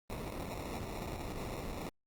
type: noise with sample-and-hold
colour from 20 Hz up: pink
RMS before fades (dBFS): -41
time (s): 0.1-1.89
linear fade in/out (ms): 0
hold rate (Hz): 1575
effects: Opus 32 kbps